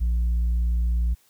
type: tone with tanh clipping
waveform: triangle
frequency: 58.5 Hz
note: A#1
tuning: 7 cents sharp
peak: -20 dBFS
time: 0-1.15 s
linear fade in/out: 20 ms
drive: 7 dB
effects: white hiss -61 dBFS RMS until 1.29 s